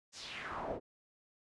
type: noise with band-pass filter sweep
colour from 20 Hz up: brown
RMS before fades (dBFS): -42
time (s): 0.12-0.8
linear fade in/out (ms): 50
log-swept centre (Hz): 6700 to 420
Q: 2.8
effects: resampled to 24000 Hz